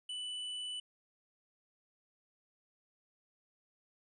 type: tone with hard clipping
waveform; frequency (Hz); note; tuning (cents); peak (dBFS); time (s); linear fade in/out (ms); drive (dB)
triangle; 2981; F#7; +12; -40; 0.09-0.8; 5; 9
effects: resampled to 24000 Hz